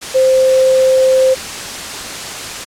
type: tone in noise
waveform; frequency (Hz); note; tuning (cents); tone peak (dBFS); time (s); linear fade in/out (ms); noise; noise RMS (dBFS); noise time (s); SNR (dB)
sine; 522; C5; -4; -7; 0.14-1.35; 20; white; -24; 0.01-2.65; +14
effects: low-pass 8000 Hz 12 dB/octave + AAC 64 kbps